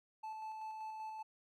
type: tone with tremolo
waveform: triangle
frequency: 873 Hz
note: A5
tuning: 14 cents flat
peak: -40 dBFS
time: 0.23-1.23 s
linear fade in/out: 10 ms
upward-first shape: square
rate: 5.2 Hz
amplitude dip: 25%
effects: none